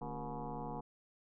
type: tone with frequency modulation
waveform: sine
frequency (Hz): 349.2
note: F4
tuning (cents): 0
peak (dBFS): -39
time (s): 0.01-0.81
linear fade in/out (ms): 10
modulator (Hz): 125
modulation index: 5.1
effects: none